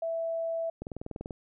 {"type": "tone", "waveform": "sine", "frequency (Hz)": 660, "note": "E5", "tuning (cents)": 2, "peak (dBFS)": -29, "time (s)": [0.02, 0.7], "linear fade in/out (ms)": 5}
{"type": "click train", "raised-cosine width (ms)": 2, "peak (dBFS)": -24, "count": 11, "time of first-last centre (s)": [0.82, 1.308], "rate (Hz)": 20.5}
{"effects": []}